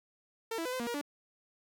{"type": "tone with pitch steps", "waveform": "sawtooth", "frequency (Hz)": [452.7, 330.2, 502, 513, 236.1, 475.2, 289.3], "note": ["A4", "E4", "B4", "C5", "A#3", "A#4", "D4"], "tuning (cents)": [49, 3, 28, -34, 22, 33, -26], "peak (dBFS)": -30, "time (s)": [0.51, 1.014], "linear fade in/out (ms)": 5, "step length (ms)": 72, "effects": []}